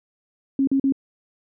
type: tone bursts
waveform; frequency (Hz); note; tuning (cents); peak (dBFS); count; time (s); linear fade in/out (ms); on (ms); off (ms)
sine; 271.5; C#4; -36; -16; 3; 0.59-0.923; 2; 83; 42
effects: none